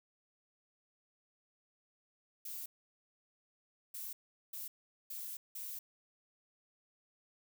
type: noise bursts at uneven times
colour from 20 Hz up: violet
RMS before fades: -44 dBFS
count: 5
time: 2.45-2.66 / 3.94-4.13 / 4.53-4.68 / 5.1-5.37 / 5.55-5.79 s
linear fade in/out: 5 ms
effects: none